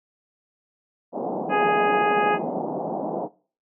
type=band-pass noise; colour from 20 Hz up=white; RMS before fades=-28 dBFS; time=1.12-3.29 s; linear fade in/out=50 ms; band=160 to 840 Hz; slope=48 dB/octave
type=harmonic tone; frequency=415.3 Hz; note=G#4; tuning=in tune; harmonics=1 / 2 / 3 / 4 / 5 / 6 / 7; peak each=-24 / -21 / -27 / -28 / -38 / -32 / -42 dBFS; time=1.49-2.39 s; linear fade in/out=50 ms
effects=noise-tail reverb RT60 0.4 s tail -21 dB re dry